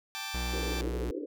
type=chord; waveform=10% pulse; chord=G suspended second; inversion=none; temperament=just; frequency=784 / 882 / 1176 Hz; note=G5 / A5 / D6; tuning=0 / +4 / +2 cents; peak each=-33 dBFS; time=0.15-0.81 s; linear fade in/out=0 ms
type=tone; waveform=45% pulse; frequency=60.5 Hz; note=B1; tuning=35 cents flat; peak=-32 dBFS; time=0.34-1.11 s; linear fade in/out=5 ms
type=band-pass noise; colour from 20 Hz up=pink; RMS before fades=-37 dBFS; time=0.53-1.26 s; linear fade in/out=10 ms; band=280 to 520 Hz; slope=96 dB/octave
effects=none